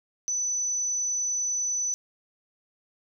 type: tone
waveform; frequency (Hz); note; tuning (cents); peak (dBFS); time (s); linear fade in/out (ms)
sine; 5990; F#8; +20; -25; 0.28-1.94; 0
effects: none